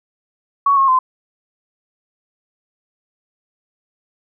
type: tone with pitch steps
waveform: sine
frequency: 1119 / 1084 / 1032 Hz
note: C#6 / C#6 / C6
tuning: +16 / -39 / -24 cents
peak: -10 dBFS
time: 0.66-0.99 s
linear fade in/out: 5 ms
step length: 110 ms
effects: none